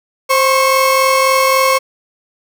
30% pulse tone pair together, 526 / 1095.7 Hz, C5 / C#6, +9 / -20 cents, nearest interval octave + minor second, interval 1271 cents, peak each -10 dBFS, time 0.29-1.79 s, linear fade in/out 20 ms, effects none

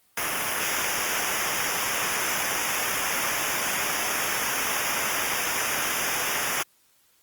pink noise with comb filter, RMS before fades -27 dBFS, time 0.17-6.63 s, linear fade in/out 5 ms, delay 0.24 ms, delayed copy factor -1, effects white hiss -63 dBFS RMS until 7.22 s + Opus 32 kbps

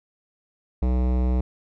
sine tone with hard clipping, 62.5 Hz, B1, 21 cents sharp, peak -21 dBFS, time 0.82-1.41 s, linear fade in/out 5 ms, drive 18 dB, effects none

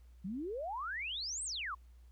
sine exponential two-way sweep, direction up then down, 174.61 to 8760 to 1009 Hz, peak -37 dBFS, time 0.24-1.75 s, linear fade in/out 10 ms, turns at 1.44 s, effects added 60 Hz sine -55 dBFS peak until 2.11 s + pink hiss -75 dBFS RMS until 2.11 s

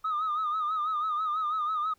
sine tone with vibrato, 1244.5 Hz, D#6, in tune, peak -25 dBFS, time 0.04-1.94 s, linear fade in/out 10 ms, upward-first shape sine, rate 6.1 Hz, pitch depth 74 cents each way, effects tanh soft clip ceiling -24 dBFS + pink hiss -68 dBFS RMS until 1.98 s

